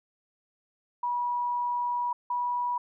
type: tone pair in turn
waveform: sine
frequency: 970 / 974.3 Hz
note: B5 / B5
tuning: -31 / -24 cents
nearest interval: unison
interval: 7 cents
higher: second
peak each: -26 dBFS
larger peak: neither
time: 1.03-2.13 / 2.3-2.78 s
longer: first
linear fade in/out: 5 ms
effects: none